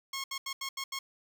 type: tone bursts at uneven times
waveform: 10% pulse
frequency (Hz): 1085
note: C#6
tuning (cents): -37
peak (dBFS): -26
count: 6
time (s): 0.13-0.24 / 0.31-0.38 / 0.46-0.53 / 0.61-0.69 / 0.77-0.84 / 0.92-0.99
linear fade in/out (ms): 5
effects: none